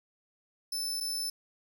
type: tone with dropouts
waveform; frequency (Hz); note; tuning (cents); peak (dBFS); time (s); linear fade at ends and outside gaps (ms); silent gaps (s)
sawtooth; 5274; E8; 0; -29; 0.72-1.3; 5; 1.003-1.007
effects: none